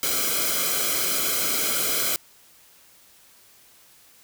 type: noise with comb filter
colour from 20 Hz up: white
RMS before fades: -24 dBFS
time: 0.03-2.16 s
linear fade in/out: 0 ms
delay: 1.1 ms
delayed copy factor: -0.9
effects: white hiss -54 dBFS RMS until 4.23 s